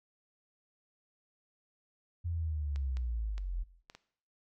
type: linear sweep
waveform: sine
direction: down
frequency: 87.31 to 40.65 Hz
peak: -32 dBFS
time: 2.24-3.64 s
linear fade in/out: 20 ms
type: clicks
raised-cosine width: 0.2 ms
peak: -31 dBFS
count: 5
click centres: 2.76 / 2.97 / 3.38 / 3.899 / 3.95 s
effects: noise-tail reverb RT60 0.6 s tail -17 dB re dry